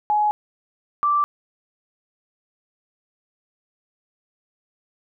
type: tone pair in turn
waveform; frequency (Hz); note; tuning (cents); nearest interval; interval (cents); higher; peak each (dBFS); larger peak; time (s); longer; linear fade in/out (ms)
sine; 841 / 1170.9; G#5 / D6; +22 / -6; tritone; 572; second; -16; neither; 0.1-0.31 / 1.03-1.24; neither; 0
effects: none